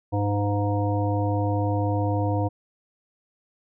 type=harmonic tone with a mistuned harmonic; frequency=102 Hz; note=G#2; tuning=31 cents flat; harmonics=1 / 3 / 5 / 7 / 9; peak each=-23 / -28 / -30 / -31 / -33 dBFS; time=0.12-2.49 s; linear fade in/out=20 ms; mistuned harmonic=9; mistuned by=+28 cents; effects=none